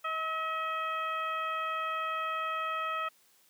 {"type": "harmonic tone with a mistuned harmonic", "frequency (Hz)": 637, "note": "D#5", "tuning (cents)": 41, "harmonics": [1, 2, 3, 4, 5], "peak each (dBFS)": [-41, -32, -42, -41, -46], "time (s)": [0.04, 3.09], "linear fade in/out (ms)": 10, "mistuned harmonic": 2, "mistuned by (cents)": 17, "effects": ["white hiss -65 dBFS RMS until 3.49 s", "high-pass 150 Hz 12 dB/octave"]}